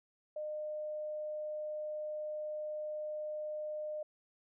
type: tone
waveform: sine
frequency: 608 Hz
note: D#5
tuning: 40 cents flat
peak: -37 dBFS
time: 0.36-4.03 s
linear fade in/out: 5 ms
effects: none